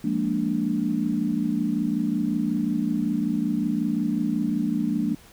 sine chord, Bb dominant seventh, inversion second, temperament equal, 174.61 / 207.7 / 233.1 / 293.7 Hz, F3 / Ab3 / Bb3 / D4, 0 / 0 / 0 / 0 cents, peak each -30 / -27 / -26 / -27 dBFS, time 0.04-5.15 s, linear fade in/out 5 ms, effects pink hiss -51 dBFS RMS until 5.32 s

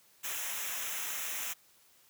white noise with comb filter, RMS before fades -37 dBFS, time 0.23-1.54 s, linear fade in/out 20 ms, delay 0.22 ms, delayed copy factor -0.75, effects white hiss -64 dBFS RMS until 2.09 s + high-pass 60 Hz 12 dB/octave

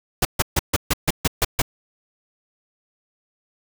pink noise bursts, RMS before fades -18 dBFS, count 9, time 0.22-1.619 s, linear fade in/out 5 ms, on 31 ms, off 140 ms, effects none

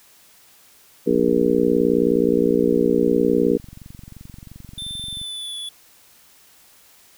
harmonic tone, 59.4 Hz, A#1, 33 cents sharp, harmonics 3 / 4 / 5 / 6 / 7 / 8, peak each -26 / -22 / -21 / -26 / -20 / -21 dBFS, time 1.06-3.58 s, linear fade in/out 20 ms
click train, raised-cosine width 5 ms, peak -27 dBFS, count 95, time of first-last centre 1.11-5.215 s, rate 22.9 Hz
square tone with pitch glide, 3557 to 3432 Hz, A7 to A7, +18 to -44 cents, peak -29 dBFS, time 4.78-5.69 s, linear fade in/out 2 ms, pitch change -62 cents, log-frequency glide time 5.09-5.57 s
effects white hiss -52 dBFS RMS until 7.17 s

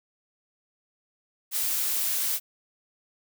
blue noise, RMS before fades -27 dBFS, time 1.51-2.4 s, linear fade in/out 50 ms, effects none

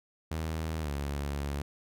sawtooth tone with pitch glide, 79.8 to 71.09 Hz, D#2 to C#2, +44 to +44 cents, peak -28 dBFS, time 0.31-1.62 s, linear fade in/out 5 ms, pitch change -200 cents, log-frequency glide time 0.81-0.9 s, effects none

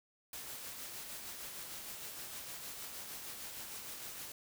white noise with tremolo, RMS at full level -45 dBFS, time 0.33-4.32 s, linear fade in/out 2 ms, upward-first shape sine, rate 6.5 Hz, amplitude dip 30%, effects none

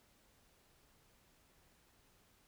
silence, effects pink hiss -70 dBFS RMS until 2.47 s

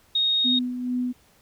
sine tone, 3729 Hz, A#7, in tune, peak -19 dBFS, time 0.15-0.59 s, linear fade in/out 5 ms
sine tone with tremolo, 248.7 Hz, B3, 12 cents sharp, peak -22 dBFS, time 0.44-1.13 s, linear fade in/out 20 ms, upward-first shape sine, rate 2.3 Hz, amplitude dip 50%
effects pink hiss -59 dBFS RMS until 1.41 s

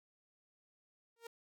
sawtooth tone with exponential growth, 464 Hz, A#4, 8 cents flat, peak -40 dBFS, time 1.16-1.27 s, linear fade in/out 5 ms, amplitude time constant 22 ms, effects none

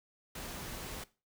pink noise, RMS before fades -43 dBFS, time 0.35-1.04 s, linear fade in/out 5 ms, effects noise-tail reverb RT60 0.3 s tail -18 dB re dry

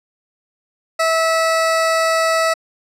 20% pulse tone, 651 Hz, E5, 22 cents flat, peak -9 dBFS, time 0.99-2.54 s, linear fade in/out 10 ms, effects low-pass 10000 Hz 12 dB/octave

